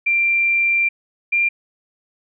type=tone pair in turn; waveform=sine; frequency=2367 / 2385 Hz; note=D7 / D7; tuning=+13 / +26 cents; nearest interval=unison; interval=13 cents; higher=second; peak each=-14 dBFS; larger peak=neither; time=0.06-0.89 / 1.32-1.49 s; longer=first; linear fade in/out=10 ms; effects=none